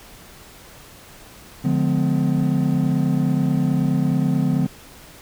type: chord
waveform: triangle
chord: D diminished seventh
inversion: none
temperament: just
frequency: 146.83 / 176.2 / 211.4 / 253.7 Hz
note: D3 / F3 / Ab3 / Cb4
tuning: 0 / +16 / +31 / +47 cents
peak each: -19 / -20 / -24 / -20 dBFS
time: 1.64-4.67 s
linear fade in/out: 10 ms
effects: pink hiss -44 dBFS RMS until 5.21 s